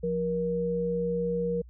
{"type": "tone pair together", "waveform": "sine", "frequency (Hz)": [175.9, 473.8], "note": ["F3", "A#4"], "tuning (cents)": [13, 28], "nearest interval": "octave + perfect fourth", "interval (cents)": 1715, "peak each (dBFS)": [-31, -27], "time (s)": [0.03, 1.62], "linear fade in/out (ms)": 10, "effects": ["added 60 Hz sine -46 dBFS peak until 1.69 s"]}